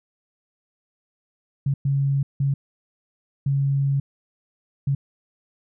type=tone bursts at uneven times; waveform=sine; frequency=138.59 Hz; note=C#3; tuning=in tune; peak=-18 dBFS; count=5; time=1.66-1.74 / 1.85-2.23 / 2.4-2.54 / 3.46-4 / 4.87-4.95 s; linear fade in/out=5 ms; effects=none